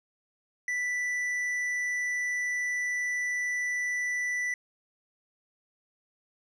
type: tone with tanh clipping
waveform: sine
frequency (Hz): 1975.5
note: B6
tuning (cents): 0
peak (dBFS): -29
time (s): 0.68-4.54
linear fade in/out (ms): 2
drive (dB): 7
effects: none